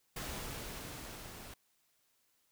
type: noise with level ramp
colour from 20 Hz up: pink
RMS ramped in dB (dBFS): -41 to -50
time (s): 0.16-1.54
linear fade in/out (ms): 5
effects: white hiss -75 dBFS RMS until 2.51 s